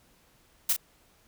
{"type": "noise with echo", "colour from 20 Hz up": "blue", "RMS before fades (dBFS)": -24, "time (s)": [0.69, 0.73], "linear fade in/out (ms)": 5, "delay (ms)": 35, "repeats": 1, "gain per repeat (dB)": -7, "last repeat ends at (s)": 0.765, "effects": ["pink hiss -63 dBFS RMS until 1.27 s"]}